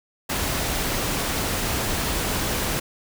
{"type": "noise", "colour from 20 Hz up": "pink", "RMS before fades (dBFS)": -25, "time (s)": [0.29, 2.8], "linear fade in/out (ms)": 10, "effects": []}